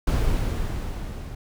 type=noise with level ramp; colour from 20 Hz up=brown; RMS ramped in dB=-20 to -35 dBFS; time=0.07-1.35 s; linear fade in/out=5 ms; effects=none